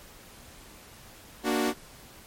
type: chord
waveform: sawtooth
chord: Bb augmented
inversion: none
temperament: equal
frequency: 233.1 / 293.7 / 370 Hz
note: Bb3 / D4 / F#4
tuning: 0 / 0 / 0 cents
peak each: -25 dBFS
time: 1.43-1.74 s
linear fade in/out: 50 ms
effects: pink hiss -50 dBFS RMS until 2.26 s + MP3 64 kbps